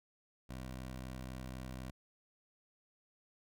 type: tone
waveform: 15% pulse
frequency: 64 Hz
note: C2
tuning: 38 cents flat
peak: -37 dBFS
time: 0.49-1.91 s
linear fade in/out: 10 ms
effects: none